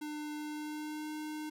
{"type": "tone with pitch glide", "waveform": "square", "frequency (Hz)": [300.4, 305.7], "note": ["D4", "D#4"], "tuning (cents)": [39, -30], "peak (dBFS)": -39, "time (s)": [0.01, 1.5], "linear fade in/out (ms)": 10, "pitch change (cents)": 31, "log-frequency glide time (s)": [0.42, 1.11], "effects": []}